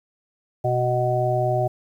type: harmonic tone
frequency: 124.1 Hz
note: B2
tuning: 9 cents sharp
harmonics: 1 / 3 / 5 / 6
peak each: -23 / -27 / -23 / -25 dBFS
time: 0.64-1.68 s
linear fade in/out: 10 ms
effects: 9-bit